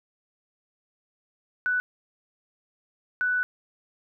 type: tone bursts at uneven times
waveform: sine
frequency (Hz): 1488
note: F#6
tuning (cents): +9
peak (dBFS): -22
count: 2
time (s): 1.66-1.8 / 3.21-3.43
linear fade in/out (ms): 0
effects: none